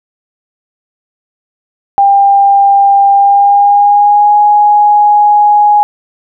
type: tone with pitch glide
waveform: sine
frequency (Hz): 797 to 831.3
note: G5 to G#5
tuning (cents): +28 to +1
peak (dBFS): -3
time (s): 1.98-5.83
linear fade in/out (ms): 0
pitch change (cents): +73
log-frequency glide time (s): 3.13-4.36
effects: none